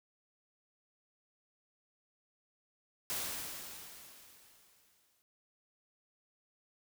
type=noise with exponential decay; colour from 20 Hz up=white; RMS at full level=-36 dBFS; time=3.1-5.22 s; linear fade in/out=0 ms; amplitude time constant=460 ms; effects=none